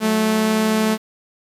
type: tone pair together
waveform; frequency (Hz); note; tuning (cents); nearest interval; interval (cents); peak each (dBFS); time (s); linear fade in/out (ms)
sawtooth; 185 / 218.3; F#3 / A3; 0 / -13; minor third; 287; -23 / -12; 0-0.98; 50
effects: resampled to 32000 Hz + 7-bit